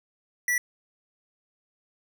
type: tone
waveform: square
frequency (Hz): 1955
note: B6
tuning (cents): -18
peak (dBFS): -23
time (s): 0.48-0.58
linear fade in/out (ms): 2
effects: none